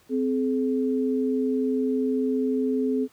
sine tone pair together, 258.9 / 426.6 Hz, C4 / G#4, -18 / +46 cents, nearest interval major sixth, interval 864 cents, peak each -23 / -26 dBFS, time 0.09-3.08 s, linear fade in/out 50 ms, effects pink hiss -59 dBFS RMS until 3.12 s + high-pass 80 Hz 12 dB/octave

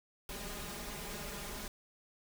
pink noise with comb filter, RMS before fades -43 dBFS, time 0.29-1.68 s, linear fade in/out 2 ms, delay 4.9 ms, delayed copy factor +0.9, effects none

